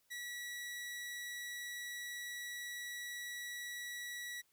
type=tone; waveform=sawtooth; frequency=1938 Hz; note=B6; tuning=33 cents flat; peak=-39 dBFS; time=0.1-4.42 s; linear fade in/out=20 ms; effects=white hiss -75 dBFS RMS until 4.52 s